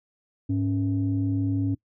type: tone pair together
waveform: sine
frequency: 103.83 / 277.2 Hz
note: G#2 / C#4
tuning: 0 / 0 cents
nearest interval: octave + perfect fourth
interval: 1700 cents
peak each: -24 dBFS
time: 0.49-1.75 s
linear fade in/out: 10 ms
effects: noise-tail reverb RT60 0.1 s tail -22 dB re dry + tanh soft clip ceiling -16 dBFS